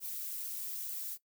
violet noise with flanger, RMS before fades -40 dBFS, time 0-1.18 s, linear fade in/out 50 ms, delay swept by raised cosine 0.63 to 6.53 ms, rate 2.2 Hz, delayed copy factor +0.6, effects noise-tail reverb RT60 0.1 s tail -17 dB re dry

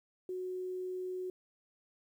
sine tone with quantisation, 368 Hz, F#4, 9 cents flat, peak -36 dBFS, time 0.29-1.3 s, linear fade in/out 2 ms, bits 11, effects none

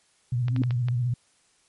sine tone with vibrato, 122.1 Hz, B2, 19 cents flat, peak -22 dBFS, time 0.32-1.14 s, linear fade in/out 5 ms, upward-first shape sine, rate 15 Hz, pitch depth 69 cents each way
sine tone with exponential growth, 260.9 Hz, C4, 5 cents flat, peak -19 dBFS, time 0.44-0.62 s, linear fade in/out 2 ms, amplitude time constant 38 ms
clicks, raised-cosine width 0.3 ms, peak -21 dBFS, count 5, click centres 0.483 / 0.563 / 0.636 / 0.708 / 0.885 s
effects white hiss -64 dBFS RMS until 1.68 s + MP3 48 kbps

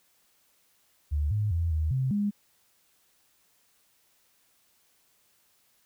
sine tone with pitch steps, 73.9 / 105.2 / 83.9 / 78.4 / 131.2 / 204.8 Hz, D2 / G#2 / E2 / D#2 / C3 / G#3, +11 / +23 / +31 / +14 / +5 / -24 cents, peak -24 dBFS, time 1.11-2.31 s, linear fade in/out 20 ms, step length 200 ms, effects white hiss -67 dBFS RMS until 5.85 s

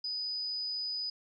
sine tone, 4978 Hz, D#8, in tune, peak -33 dBFS, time 0.04-1.1 s, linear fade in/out 5 ms, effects none

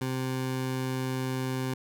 20% pulse tone, 130 Hz, C3, 11 cents flat, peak -24 dBFS, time 0.01-1.74 s, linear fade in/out 5 ms, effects none

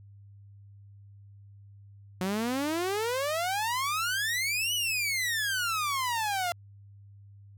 sawtooth exponential two-way sweep, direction up then down, 180 to 3000 to 683 Hz, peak -24 dBFS, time 2.21-6.52 s, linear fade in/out 0 ms, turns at 4.74 s, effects added 100 Hz sine -49 dBFS peak until 7.57 s

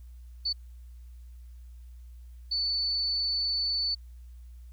sine tone bursts at uneven times, 4488 Hz, C#8, 21 cents sharp, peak -26 dBFS, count 2, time 0.45-0.53 / 2.51-3.95 s, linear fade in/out 10 ms, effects added 60 Hz sine -44 dBFS peak until 4.72 s + white hiss -70 dBFS RMS until 4.72 s

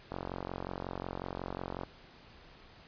click train, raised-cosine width 1 ms, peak -23 dBFS, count 79, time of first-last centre 0.12-1.834 s, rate 45.5 Hz, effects pink hiss -56 dBFS RMS until 2.87 s + resampled to 11025 Hz

